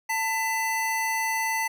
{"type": "tone pair together", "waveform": "square", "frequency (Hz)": [892.2, 2003], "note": ["A5", "B6"], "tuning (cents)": [24, 24], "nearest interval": "octave + major second", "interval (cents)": 1400, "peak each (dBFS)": -28, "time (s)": [0.09, 1.68], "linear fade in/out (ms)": 10, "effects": []}